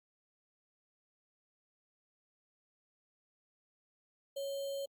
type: tone with sample-and-hold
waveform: sine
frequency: 554.4 Hz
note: C#5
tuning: in tune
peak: -36 dBFS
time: 4.36-4.86 s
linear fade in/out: 10 ms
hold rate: 3675 Hz
effects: Opus 48 kbps